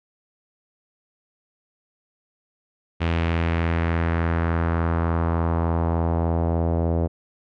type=tone with low-pass filter sweep; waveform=sawtooth; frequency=83.4 Hz; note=E2; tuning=21 cents sharp; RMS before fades=-22 dBFS; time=3-7.08 s; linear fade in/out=20 ms; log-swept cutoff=2800 to 580 Hz; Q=1.8; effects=none